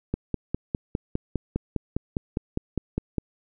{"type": "click train", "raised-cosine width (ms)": 3, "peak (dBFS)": -12, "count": 16, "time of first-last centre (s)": [0.14, 3.183], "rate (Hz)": 4.93, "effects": []}